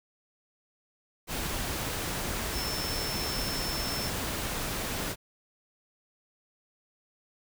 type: tone in noise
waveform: sine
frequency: 5330 Hz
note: E8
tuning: 18 cents sharp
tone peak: -35 dBFS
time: 2.52-4.11 s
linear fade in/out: 50 ms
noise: pink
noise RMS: -33 dBFS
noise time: 1.27-5.16 s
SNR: -5 dB
effects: none